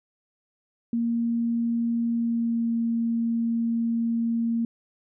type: tone with pitch glide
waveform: sine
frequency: 233.1 to 231 Hz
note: A#3 to A#3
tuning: 0 to -16 cents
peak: -22 dBFS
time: 0.93-4.65 s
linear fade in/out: 2 ms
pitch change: -16 cents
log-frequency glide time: 2.11-2.74 s
effects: none